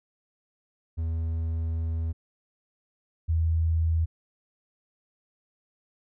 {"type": "tone pair in turn", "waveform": ["triangle", "sine"], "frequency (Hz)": [81.6, 81.6], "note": ["E2", "E2"], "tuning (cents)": [-17, -17], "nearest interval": "unison", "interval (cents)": 0, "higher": "neither", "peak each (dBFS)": [-24, -21], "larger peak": "second", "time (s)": [[0.97, 2.13], [3.28, 4.06]], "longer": "first", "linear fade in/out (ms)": 20, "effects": []}